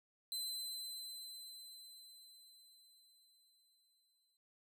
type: tone with exponential decay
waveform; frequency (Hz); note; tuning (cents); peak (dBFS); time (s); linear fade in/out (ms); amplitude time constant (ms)
sawtooth; 4054; B7; +45; -36; 0.32-4.37; 1; 880
effects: none